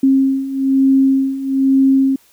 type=beating tone pair; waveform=sine; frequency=267.9 / 269 Hz; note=C4 / C4; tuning=+41 / +48 cents; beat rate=1.1 Hz; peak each=-16 / -12 dBFS; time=0.03-2.16 s; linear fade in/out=5 ms; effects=white hiss -52 dBFS RMS until 2.32 s

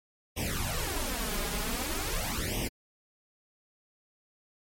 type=noise with flanger; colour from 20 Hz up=pink; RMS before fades=-32 dBFS; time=0.36-2.69 s; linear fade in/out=20 ms; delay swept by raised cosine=0.34 to 4.94 ms; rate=0.45 Hz; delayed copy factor=+1; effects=MP3 64 kbps

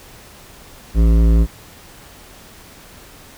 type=tone with hard clipping; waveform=triangle; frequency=55.9 Hz; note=A1; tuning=28 cents sharp; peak=-11 dBFS; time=0.94-1.47 s; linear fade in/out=50 ms; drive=17 dB; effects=pink hiss -42 dBFS RMS until 3.37 s

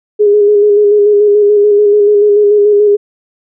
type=tone with vibrato; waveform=sine; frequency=413.4 Hz; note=G#4; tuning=8 cents flat; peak=-4 dBFS; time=0.19-2.97 s; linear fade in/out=20 ms; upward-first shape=square; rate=6.9 Hz; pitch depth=24 cents each way; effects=none

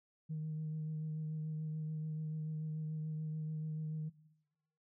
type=tone with vibrato; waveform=sine; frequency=155.56 Hz; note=D#3; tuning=in tune; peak=-36 dBFS; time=0.29-4.1 s; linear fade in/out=20 ms; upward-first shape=triangle; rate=6.9 Hz; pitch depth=20 cents each way; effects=noise-tail reverb RT60 0.9 s tail -18 dB re dry + tanh soft clip ceiling -34 dBFS

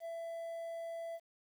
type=tone with quantisation; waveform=triangle; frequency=667 Hz; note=E5; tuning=20 cents sharp; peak=-38 dBFS; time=0-1.2 s; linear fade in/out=50 ms; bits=11; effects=none

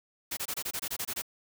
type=noise bursts; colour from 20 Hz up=white; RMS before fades=-34 dBFS; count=11; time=0.31-1.221 s; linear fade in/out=10 ms; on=61 ms; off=24 ms; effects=none

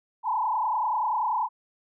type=tone with frequency modulation; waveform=sine; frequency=930 Hz; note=A#5; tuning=4 cents flat; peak=-23 dBFS; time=0.23-1.49 s; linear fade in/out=50 ms; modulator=30.3 Hz; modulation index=2.9; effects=none

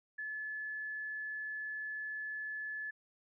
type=tone; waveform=sine; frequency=1723 Hz; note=A6; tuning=37 cents flat; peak=-38 dBFS; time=0.18-2.91 s; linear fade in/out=10 ms; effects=none

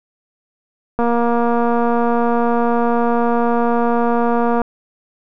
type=click train; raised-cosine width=1 ms; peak=-5 dBFS; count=857; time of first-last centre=0.99-4.617 s; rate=236 Hz; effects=none

